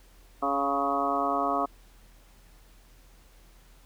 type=harmonic tone with a mistuned harmonic; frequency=140 Hz; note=C#3; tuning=18 cents sharp; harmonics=2 / 3 / 4 / 5 / 6 / 7 / 8 / 9; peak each=-33 / -36 / -35 / -29 / -38 / -36 / -30 / -32 dBFS; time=0.42-1.66 s; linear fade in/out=10 ms; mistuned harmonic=8; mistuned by=-16 cents; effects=added 41 Hz sine -53 dBFS peak until 3.85 s + pink hiss -60 dBFS RMS until 3.85 s